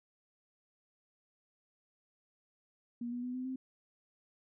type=tone with pitch steps; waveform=sine; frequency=238.5 / 243.8 / 249.2 / 254.7 / 260.4 Hz; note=A#3 / B3 / B3 / C4 / C4; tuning=+40 / -22 / +16 / -46 / -8 cents; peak=-36 dBFS; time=3.01-3.56 s; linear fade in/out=5 ms; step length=110 ms; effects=none